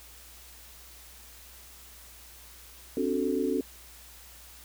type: chord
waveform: sine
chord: D dominant seventh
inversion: third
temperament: equal with one note detuned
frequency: 261.6 / 288.8 / 370 / 440 Hz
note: C4 / D4 / F#4 / A4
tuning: 0 / -29 / 0 / 0 cents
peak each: -31 dBFS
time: 2.97-3.61 s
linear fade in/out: 2 ms
effects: added 60 Hz sine -54 dBFS peak until 4.64 s + white hiss -51 dBFS RMS until 4.64 s